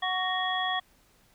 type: tone cluster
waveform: sine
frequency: 739 / 1120 / 1860 / 3337 Hz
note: F#5 / C#6 / A#6 / G#7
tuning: -2 / +18 / -4 / +8 cents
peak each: -31 / -33 / -32 / -32 dBFS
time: 0.02-0.8 s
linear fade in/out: 10 ms
effects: pink hiss -63 dBFS RMS until 1.34 s